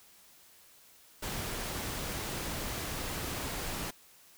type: noise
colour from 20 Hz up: pink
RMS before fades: -37 dBFS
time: 1.22-3.91 s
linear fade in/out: 10 ms
effects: white hiss -59 dBFS RMS until 4.37 s